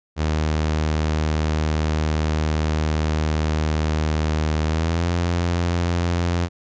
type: tone with pitch glide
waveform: sawtooth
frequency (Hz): 77.5 to 86.49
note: D#2 to F2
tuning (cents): -6 to -16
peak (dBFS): -15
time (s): 0.16-6.49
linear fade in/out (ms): 50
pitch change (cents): +190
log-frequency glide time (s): 4.66-5.07
effects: resampled to 16000 Hz